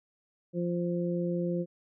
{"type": "harmonic tone", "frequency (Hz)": 174.2, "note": "F3", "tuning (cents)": -4, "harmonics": [1, 2, 3], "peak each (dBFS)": [-30, -33, -35], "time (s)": [0.53, 1.66], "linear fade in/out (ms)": 50, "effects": []}